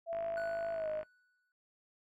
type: tone with pitch glide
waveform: sine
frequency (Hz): 668 to 619.7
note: E5 to D#5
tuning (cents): +23 to -7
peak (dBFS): -34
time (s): 0.06-1.04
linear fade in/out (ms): 50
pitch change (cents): -130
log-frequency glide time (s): 0.72-0.89
type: click train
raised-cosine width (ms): 0.5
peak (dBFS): -34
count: 48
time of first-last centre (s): 0.13-1.03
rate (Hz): 52.2
type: tone with exponential decay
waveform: triangle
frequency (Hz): 1480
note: F#6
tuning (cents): 0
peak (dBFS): -38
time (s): 0.37-1.52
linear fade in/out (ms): 1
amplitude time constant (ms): 250
effects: noise-tail reverb RT60 0.1 s tail -20 dB re dry